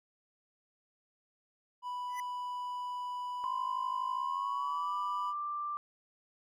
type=tone; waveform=triangle; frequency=987.8 Hz; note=B5; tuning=in tune; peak=-34 dBFS; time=1.82-5.34 s; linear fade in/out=50 ms
type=tone with exponential growth; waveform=square; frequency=1993 Hz; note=B6; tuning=15 cents sharp; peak=-38 dBFS; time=2.08-2.2 s; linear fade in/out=2 ms; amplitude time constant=26 ms
type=tone with pitch glide; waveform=sine; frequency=1040 to 1180.9 Hz; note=C6 to D6; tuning=-11 to +9 cents; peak=-34 dBFS; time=3.44-5.77 s; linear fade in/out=0 ms; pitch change=+220 cents; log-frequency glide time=4.13-4.94 s
effects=none